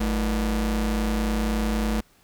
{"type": "ring-modulated tone", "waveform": "45% pulse", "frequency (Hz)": 134.4, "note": "C3", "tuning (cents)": 47, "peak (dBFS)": -19, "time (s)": [0, 2.01], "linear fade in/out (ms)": 10, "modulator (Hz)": 82.6, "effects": ["pink hiss -59 dBFS RMS until 2.23 s"]}